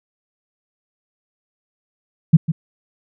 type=tone with echo; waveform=sine; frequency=160.2 Hz; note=E3; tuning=49 cents flat; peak=-3 dBFS; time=2.33-2.37 s; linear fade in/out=10 ms; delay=150 ms; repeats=1; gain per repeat=-12 dB; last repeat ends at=2.52 s; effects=none